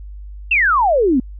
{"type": "exponential sweep", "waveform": "sine", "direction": "down", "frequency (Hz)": [2794, 237.2], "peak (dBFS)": -11, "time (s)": [0.51, 1.2], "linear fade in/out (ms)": 5, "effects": ["added 50 Hz sine -30 dBFS peak until 1.39 s"]}